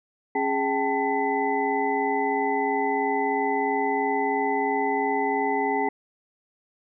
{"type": "tone cluster", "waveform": "sine", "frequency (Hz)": [273.8, 414.2, 778, 881, 2007], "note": ["C#4", "G#4", "G5", "A5", "B6"], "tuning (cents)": [-21, -5, -13, 2, 27], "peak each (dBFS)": [-29, -27, -28, -27, -31], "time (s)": [0.35, 5.89], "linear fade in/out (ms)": 5, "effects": []}